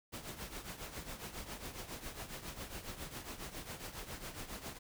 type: noise with tremolo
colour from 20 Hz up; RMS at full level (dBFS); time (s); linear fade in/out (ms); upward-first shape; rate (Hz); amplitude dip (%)
pink; -43; 0.12-4.79; 20; triangle; 7.3; 75
effects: none